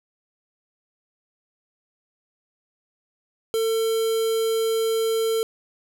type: tone with quantisation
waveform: triangle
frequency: 450 Hz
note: A4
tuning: 39 cents sharp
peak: -18 dBFS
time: 3.54-5.43 s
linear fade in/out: 0 ms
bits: 5
effects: none